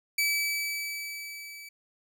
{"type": "tone with level ramp", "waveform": "sawtooth", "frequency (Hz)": 2300, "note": "D7", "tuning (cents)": -37, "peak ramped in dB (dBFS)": [-20, -40], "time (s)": [0.18, 1.69], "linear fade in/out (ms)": 5, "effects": []}